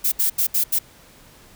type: noise bursts at uneven times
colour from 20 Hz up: violet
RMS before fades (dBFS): -19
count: 5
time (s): 0.04-0.12 / 0.19-0.3 / 0.38-0.47 / 0.54-0.64 / 0.72-0.79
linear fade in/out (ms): 10
effects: pink hiss -49 dBFS RMS until 1.55 s